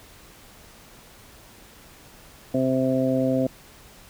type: harmonic tone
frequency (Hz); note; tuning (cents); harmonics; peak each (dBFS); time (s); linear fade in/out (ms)
130.81; C3; 0; 1 / 2 / 3 / 4 / 5; -29 / -22 / -34 / -25 / -28; 2.54-3.47; 5
effects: pink hiss -49 dBFS RMS until 4.09 s